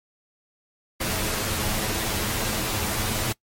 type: noise with comb filter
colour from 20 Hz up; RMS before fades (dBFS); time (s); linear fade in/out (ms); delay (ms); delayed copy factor
pink; -26; 1-3.33; 10; 9.3; +0.55
effects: noise-tail reverb RT60 0.1 s tail -23 dB re dry + MP3 64 kbps